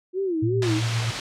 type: tone with vibrato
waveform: sine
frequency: 351.9 Hz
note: F4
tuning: 13 cents sharp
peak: -22 dBFS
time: 0.13-0.82 s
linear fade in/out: 50 ms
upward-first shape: sine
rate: 2.8 Hz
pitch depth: 190 cents each way
type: tone with tremolo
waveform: sine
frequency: 114.7 Hz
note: A#2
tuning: 28 cents flat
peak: -21 dBFS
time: 0.42-1.11 s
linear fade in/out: 10 ms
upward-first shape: sine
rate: 7.7 Hz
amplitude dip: 35%
type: low-pass noise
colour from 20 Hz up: white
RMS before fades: -32 dBFS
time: 0.62-1.2 s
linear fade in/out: 2 ms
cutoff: 4700 Hz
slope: 12 dB/octave
effects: low-pass 9000 Hz 12 dB/octave